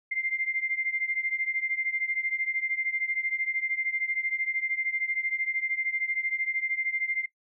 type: beating tone pair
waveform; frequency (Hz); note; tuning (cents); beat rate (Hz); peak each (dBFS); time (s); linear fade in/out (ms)
sine; 2093 / 2106; C7 / C7; 0 / +11; 13; -29 / -32; 0.11-7.26; 10
effects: noise-tail reverb RT60 0.1 s tail -19 dB re dry